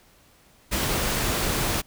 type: noise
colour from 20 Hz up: pink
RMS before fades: -25 dBFS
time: 0.71-1.82 s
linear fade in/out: 20 ms
effects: pink hiss -57 dBFS RMS until 1.86 s